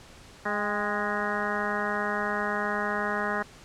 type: harmonic tone with a mistuned harmonic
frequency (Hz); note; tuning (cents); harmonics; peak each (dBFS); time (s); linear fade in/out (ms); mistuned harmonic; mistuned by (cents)
207.7; G#3; 0; 1 / 2 / 3 / 4 / 5 / 6 / 7 / 8 / 9; -35 / -35 / -35 / -35 / -35 / -35 / -35 / -35 / -35; 0.45-3.43; 10; 4; -44
effects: pink hiss -50 dBFS RMS until 3.64 s + low-pass 8000 Hz 12 dB/octave